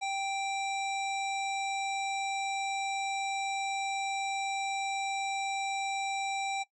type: harmonic tone with a mistuned harmonic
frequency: 784 Hz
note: G5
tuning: in tune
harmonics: 1 / 3 / 5 / 7 / 9 / 10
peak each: -32 / -38 / -42 / -50 / -50 / -48 dBFS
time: 0.01-6.64 s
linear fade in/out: 20 ms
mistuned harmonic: 7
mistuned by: +42 cents
effects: noise-tail reverb RT60 0.1 s tail -17 dB re dry